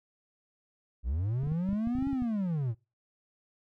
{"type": "linear two-way sweep", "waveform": "triangle", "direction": "up then down", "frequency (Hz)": [51.91, 280, 104.4], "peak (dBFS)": -26, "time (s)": [1.03, 2.75], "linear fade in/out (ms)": 50, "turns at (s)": 2.09}
{"type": "clicks", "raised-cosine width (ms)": 5, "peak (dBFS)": -26, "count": 12, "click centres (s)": [1.435, 1.471, 1.519, 1.69, 1.73, 1.873, 1.953, 1.986, 2.025, 2.071, 2.13, 2.222]}
{"effects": ["noise-tail reverb RT60 0.3 s tail -25 dB re dry"]}